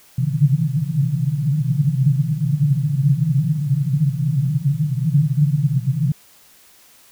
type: band-pass noise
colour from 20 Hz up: pink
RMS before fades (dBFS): -18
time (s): 0.18-6.12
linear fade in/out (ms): 5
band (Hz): 130 to 160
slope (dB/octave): 96
effects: white hiss -50 dBFS RMS until 7.11 s